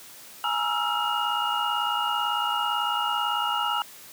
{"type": "tone cluster", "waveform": "sine", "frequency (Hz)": [836, 947, 1310, 1368, 2860], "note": ["G#5", "A#5", "E6", "F6", "F7"], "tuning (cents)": [11, 27, -11, -36, 41], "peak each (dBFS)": -30, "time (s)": [0.44, 3.82], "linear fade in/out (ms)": 2, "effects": ["white hiss -46 dBFS RMS until 4.12 s", "high-pass 100 Hz 12 dB/octave"]}